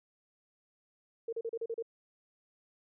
sine tone bursts, 457.7 Hz, A#4, 32 cents flat, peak -33 dBFS, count 7, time 1.28-1.825 s, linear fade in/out 5 ms, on 47 ms, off 36 ms, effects none

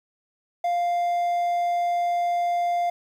triangle tone, 698.5 Hz, F5, in tune, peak -19 dBFS, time 0.64-2.9 s, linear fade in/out 5 ms, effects 9-bit

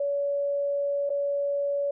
sine tone with dropouts, 567 Hz, C#5, 39 cents sharp, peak -24 dBFS, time 0-1.91 s, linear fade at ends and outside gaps 5 ms, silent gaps 1.094-1.101 s, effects none

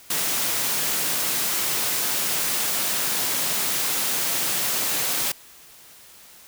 white high-pass noise, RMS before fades -24 dBFS, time 0.1-5.32 s, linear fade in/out 5 ms, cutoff 110 Hz, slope 96 dB/octave, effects white hiss -48 dBFS RMS until 6.47 s

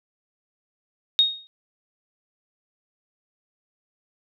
sine tone with exponential decay, 3729 Hz, A#7, in tune, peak -11 dBFS, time 1.19-1.47 s, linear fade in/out 0 ms, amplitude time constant 60 ms, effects none

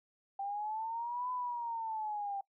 sine linear two-way sweep, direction up then down, 784 to 1007 to 784 Hz, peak -35 dBFS, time 0.39-2.41 s, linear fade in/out 5 ms, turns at 1.31 s, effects noise-tail reverb RT60 0.1 s tail -21 dB re dry

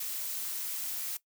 blue noise, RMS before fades -36 dBFS, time 0-1.17 s, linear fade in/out 5 ms, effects noise-tail reverb RT60 0.1 s tail -18 dB re dry

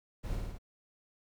brown noise with echo, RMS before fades -37 dBFS, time 0.23-0.37 s, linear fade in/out 20 ms, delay 54 ms, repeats 4, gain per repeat -2 dB, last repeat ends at 0.586 s, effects none

